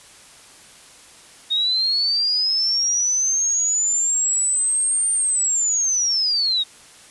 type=linear two-way sweep; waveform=sine; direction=up then down; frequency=3711 to 8870 to 3711 Hz; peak=-17 dBFS; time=1.5-6.64 s; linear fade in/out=20 ms; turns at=5.12 s; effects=white hiss -46 dBFS RMS until 7.1 s + resampled to 24000 Hz